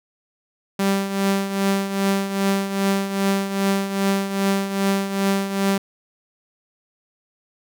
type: tone with tremolo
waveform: sawtooth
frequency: 196.2 Hz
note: G3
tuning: 2 cents sharp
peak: -12 dBFS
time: 0.79-5.78 s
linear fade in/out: 5 ms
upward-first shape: triangle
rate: 2.5 Hz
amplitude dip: 70%
effects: none